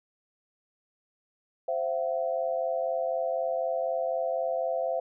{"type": "tone cluster", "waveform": "sine", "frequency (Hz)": [523, 671, 755], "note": ["C5", "E5", "F#5"], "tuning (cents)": [-1, 31, 35], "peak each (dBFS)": [-30, -29, -36], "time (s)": [1.68, 5], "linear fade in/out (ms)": 5, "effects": []}